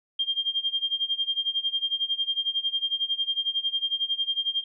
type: tone with tremolo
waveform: sine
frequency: 3201 Hz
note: G7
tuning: 36 cents sharp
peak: -21 dBFS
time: 0.19-4.64 s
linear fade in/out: 5 ms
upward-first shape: sine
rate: 11 Hz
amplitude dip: 90%
effects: none